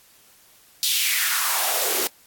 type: noise with high-pass filter sweep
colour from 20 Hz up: white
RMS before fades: -22 dBFS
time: 0.83-2.07 s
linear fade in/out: 0 ms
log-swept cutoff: 3900 to 310 Hz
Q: 2.9
effects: white hiss -54 dBFS RMS until 2.26 s + AAC 64 kbps